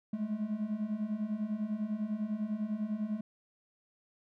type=beating tone pair; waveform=triangle; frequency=206.4 / 216.4 Hz; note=G#3 / A3; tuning=-10 / -29 cents; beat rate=10 Hz; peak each=-35 / -32 dBFS; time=0.13-3.21 s; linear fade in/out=5 ms; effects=none